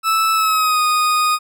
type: tone with pitch glide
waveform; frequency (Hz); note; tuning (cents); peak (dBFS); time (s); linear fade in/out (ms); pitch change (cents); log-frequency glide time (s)
40% pulse; 1312 to 1238.4; E6 to D#6; -9 to -9; -13; 0.03-1.39; 50; -100; 0.34-0.81
effects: none